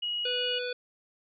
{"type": "tone", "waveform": "sine", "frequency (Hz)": 2900, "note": "F#7", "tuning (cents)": -35, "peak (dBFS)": -29, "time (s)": [0.02, 0.59], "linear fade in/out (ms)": 10}
{"type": "harmonic tone", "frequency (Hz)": 493.9, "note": "B4", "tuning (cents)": 0, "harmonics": [1, 3, 5, 7, 9], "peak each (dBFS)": [-33, -38, -40, -41, -43], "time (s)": [0.25, 0.73], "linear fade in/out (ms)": 5}
{"effects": []}